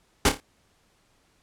pink noise with echo, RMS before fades -18 dBFS, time 0.25-0.29 s, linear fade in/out 2 ms, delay 28 ms, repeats 4, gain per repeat -8 dB, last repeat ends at 0.402 s, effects pink hiss -65 dBFS RMS until 1.42 s + low-pass 10000 Hz 12 dB/octave

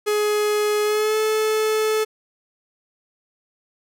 45% pulse tone with pitch glide, 420 to 433.8 Hz, G#4 to A4, +19 to -25 cents, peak -18 dBFS, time 0.06-2.05 s, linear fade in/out 20 ms, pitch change +56 cents, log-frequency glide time 0.84-1.17 s, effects none

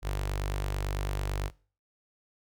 sawtooth tone with notch filter, 49 Hz, G1, in tune, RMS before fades -31 dBFS, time 0.02-1.51 s, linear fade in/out 50 ms, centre 220 Hz, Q 1, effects noise-tail reverb RT60 0.4 s tail -22 dB re dry

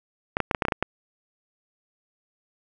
clicks, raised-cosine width 0.5 ms, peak -7 dBFS, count 9, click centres 0.369 / 0.403 / 0.512 / 0.548 / 0.622 / 0.652 / 0.684 / 0.722 / 0.826 s, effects none

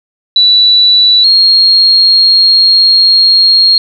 sine tone pair in turn, 3951 / 4261 Hz, B7 / C8, 0 / +31 cents, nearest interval minor second, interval 131 cents, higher second, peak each -3 dBFS, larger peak neither, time 0.36-1.24 / 1.24-3.78 s, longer second, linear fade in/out 2 ms, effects none

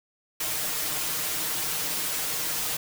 white noise with comb filter, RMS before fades -29 dBFS, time 0.4-2.77 s, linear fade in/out 5 ms, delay 6.5 ms, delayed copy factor +0.8, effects none

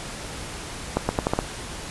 accelerating click train, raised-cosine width 1 ms, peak -6 dBFS, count 6, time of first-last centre 0.97-1.39 s, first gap 120 ms, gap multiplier 0.82, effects pink hiss -35 dBFS RMS until 1.9 s + resampled to 24000 Hz

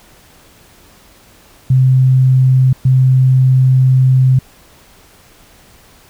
sine tone bursts at uneven times, 130 Hz, C3, 11 cents flat, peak -6 dBFS, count 2, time 1.7-2.73 / 2.85-4.39 s, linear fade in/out 5 ms, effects pink hiss -45 dBFS RMS until 6.09 s

